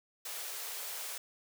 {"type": "high-pass noise", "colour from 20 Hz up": "white", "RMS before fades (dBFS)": -41, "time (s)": [0.25, 1.18], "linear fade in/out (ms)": 5, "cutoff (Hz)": 400, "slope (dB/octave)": 48, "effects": []}